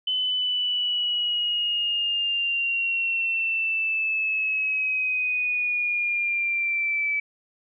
sine linear sweep, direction down, 3030 to 2300 Hz, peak -22 dBFS, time 0.07-7.2 s, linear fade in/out 5 ms, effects none

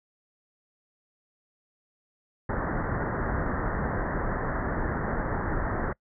pink low-pass noise, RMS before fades -29 dBFS, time 2.49-5.93 s, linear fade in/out 5 ms, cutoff 1900 Hz, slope 96 dB/octave, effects noise-tail reverb RT60 0.1 s tail -25 dB re dry

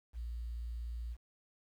sine tone with quantisation, 58.27 Hz, A#1, in tune, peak -38 dBFS, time 0.13-1.17 s, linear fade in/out 50 ms, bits 11, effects none

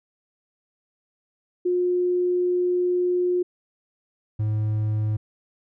sine / triangle tone pair in turn, 358.1 / 107.33 Hz, F4 / A2, +43 / -43 cents, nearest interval octave + major sixth, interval 2086 cents, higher first, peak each -19 dBFS, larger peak neither, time 1.65-3.43 / 4.39-5.17 s, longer first, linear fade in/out 10 ms, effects none

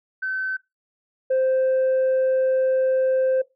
sine tone pair in turn, 1530 / 521.9 Hz, G6 / C5, -42 / -4 cents, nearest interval octave + perfect fifth, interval 1862 cents, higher first, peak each -23 / -15 dBFS, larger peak second, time 0.22-0.57 / 1.3-3.42 s, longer second, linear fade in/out 10 ms, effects noise-tail reverb RT60 0.2 s tail -20 dB re dry + tanh soft clip ceiling -16 dBFS

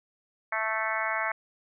harmonic tone, 220 Hz, A3, in tune, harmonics 3 / 4 / 5 / 6 / 7 / 8 / 9 / 10, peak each -35 / -35 / -35 / -35 / -35 / -35 / -35 / -35 dBFS, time 0.52-1.32 s, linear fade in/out 5 ms, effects none

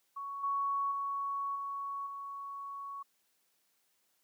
sine tone with level steps, 1115 Hz, C#6, 10 cents sharp, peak -38 / -30 / -33 / -36 / -40 dBFS, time 0.16-3.03 s, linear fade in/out 10 ms, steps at 0.43 / 0.91 / 1.55 / 2.06 s, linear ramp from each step 10 ms, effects white hiss -75 dBFS RMS until 4.23 s + high-pass 150 Hz 12 dB/octave

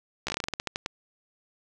slowing click train, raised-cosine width 0.2 ms, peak -12 dBFS, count 14, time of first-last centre 0.27-0.861 s, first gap 14 ms, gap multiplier 1.18, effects none

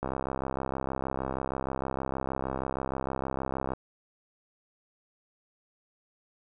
click train, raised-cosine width 1 ms, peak -17 dBFS, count 247, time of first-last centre 0.03-3.735 s, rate 66.4 Hz, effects none

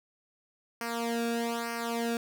sawtooth tone with flanger, 233.1 Hz, A#3, in tune, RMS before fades -32 dBFS, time 0.81-2.17 s, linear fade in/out 2 ms, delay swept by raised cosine 0.27 to 0.99 ms, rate 1.1 Hz, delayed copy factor -0.85, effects none

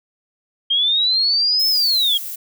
sine linear two-way sweep, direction up then down, 3176 to 5270 to 3207 Hz, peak -14 dBFS, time 0.7-2.18 s, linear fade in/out 10 ms, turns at 1.68 s
violet noise, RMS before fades -29 dBFS, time 1.59-2.36 s, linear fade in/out 10 ms
effects none

